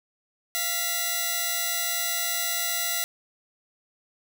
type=tone pair together; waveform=5% pulse; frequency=694 / 1964.7 Hz; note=F5 / B6; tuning=-11 / -10 cents; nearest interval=octave + tritone; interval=1801 cents; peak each=-19 / -16 dBFS; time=0.55-3.04 s; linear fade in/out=0 ms; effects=none